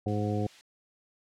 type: harmonic tone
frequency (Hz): 104.4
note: G#2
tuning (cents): +10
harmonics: 1 / 2 / 3 / 4 / 5 / 7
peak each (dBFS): -30 / -33 / -35 / -36 / -37 / -38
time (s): 0.06-0.47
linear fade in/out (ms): 5
type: noise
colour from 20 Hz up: blue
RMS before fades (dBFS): -45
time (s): 0.08-0.61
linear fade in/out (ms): 0
effects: low-pass 4000 Hz 12 dB/octave